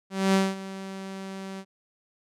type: tone with ADSR envelope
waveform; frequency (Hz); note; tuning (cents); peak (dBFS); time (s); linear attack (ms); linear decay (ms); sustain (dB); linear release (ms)
sawtooth; 192.6; G3; -30; -14; 0.1-1.65; 240; 210; -17; 61
effects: low-pass 9000 Hz 12 dB/octave